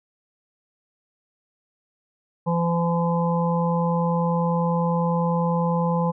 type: harmonic tone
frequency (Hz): 170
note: F3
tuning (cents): -46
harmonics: 1 / 3 / 5 / 6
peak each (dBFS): -21 / -26 / -28 / -29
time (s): 2.46-6.12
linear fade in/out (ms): 20
effects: none